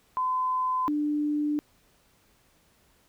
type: tone pair in turn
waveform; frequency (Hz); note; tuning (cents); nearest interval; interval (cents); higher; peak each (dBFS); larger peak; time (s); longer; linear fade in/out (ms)
sine; 1020 / 296.8; C6 / D4; -44 / +18; octave + major sixth; 2138; first; -24; neither; 0.17-0.88 / 0.88-1.59; neither; 0
effects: pink hiss -64 dBFS RMS until 3.08 s